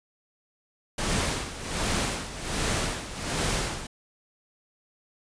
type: noise with tremolo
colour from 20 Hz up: pink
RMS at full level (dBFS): -26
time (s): 0.98-3.87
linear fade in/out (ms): 5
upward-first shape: sine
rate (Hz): 1.3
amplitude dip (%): 75
effects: resampled to 22050 Hz